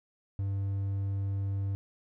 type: tone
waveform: triangle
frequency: 98.4 Hz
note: G2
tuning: 7 cents sharp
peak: -27 dBFS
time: 0.39-1.75 s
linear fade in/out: 0 ms
effects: none